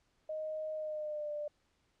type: tone with pitch glide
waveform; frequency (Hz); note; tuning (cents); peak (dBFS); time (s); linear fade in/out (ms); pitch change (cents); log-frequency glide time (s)
sine; 622.3 to 593.9; D#5 to D5; 0 to +19; -36; 0.29-1.48; 5; -81; 0.74-1.31
effects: pink hiss -75 dBFS RMS until 2 s + low-pass 7000 Hz 12 dB/octave